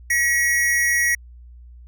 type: tone pair together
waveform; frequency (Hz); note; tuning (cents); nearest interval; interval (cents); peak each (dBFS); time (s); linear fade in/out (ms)
square; 1915.8 / 2200; A#6 / C#7; +47 / -14; major second; 239; -18 / -25; 0.1-1.15; 5
effects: added 60 Hz sine -40 dBFS peak until 1.87 s